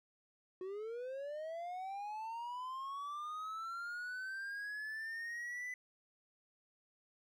triangle linear sweep, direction up, 363.5 to 2008 Hz, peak -39 dBFS, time 0.61-5.74 s, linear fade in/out 2 ms, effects none

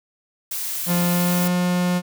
blue noise, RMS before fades -27 dBFS, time 0.51-1.48 s, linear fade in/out 5 ms
45% pulse tone with pitch glide, 175.1 to 178.47 Hz, F3 to F3, +5 to +38 cents, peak -18 dBFS, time 0.86-2.02 s, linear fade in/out 50 ms, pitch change +33 cents, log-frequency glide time 1.03-1.51 s
effects none

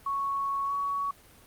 sine tone with pitch glide, 1108.7 to 1124.8 Hz, C#6 to C#6, 0 to +25 cents, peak -27 dBFS, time 0.06-1.11 s, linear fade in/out 5 ms, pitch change +25 cents, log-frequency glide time 0.66-0.73 s, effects pink hiss -55 dBFS RMS until 1.46 s + Opus 32 kbps

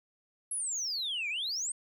sine exponential two-way sweep, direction down then up, 11175 to 2270 to 8690 Hz, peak -30 dBFS, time 0.51-1.72 s, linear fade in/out 5 ms, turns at 1.29 s, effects tanh soft clip ceiling -29 dBFS

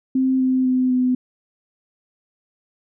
sine tone with pitch steps, 261.6 / 258.6 / 255.6 / 252.7 Hz, C4 / C4 / C4 / B3, 0 / -20 / -40 / +40 cents, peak -15 dBFS, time 0.15-1.15 s, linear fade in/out 5 ms, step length 250 ms, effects none

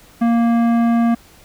triangle tone with tanh clipping, 233.1 Hz, A#3, in tune, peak -14 dBFS, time 0.21-1.15 s, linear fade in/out 10 ms, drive 18 dB, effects pink hiss -47 dBFS RMS until 1.44 s

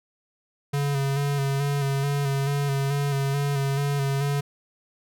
square tone with vibrato, 140 Hz, C#3, 18 cents sharp, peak -23 dBFS, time 0.73-4.41 s, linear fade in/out 10 ms, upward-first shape square, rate 2.3 Hz, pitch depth 28 cents each way, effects none

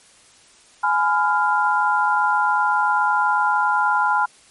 sine chord, F diminished, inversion first, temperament just, 838.1 / 1005.8 / 1396.9 Hz, Ab5 / Cb6 / F6, +16 / +31 / 0 cents, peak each -20 dBFS, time 0.83-4.26 s, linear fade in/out 10 ms, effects white hiss -51 dBFS RMS until 4.5 s + MP3 48 kbps

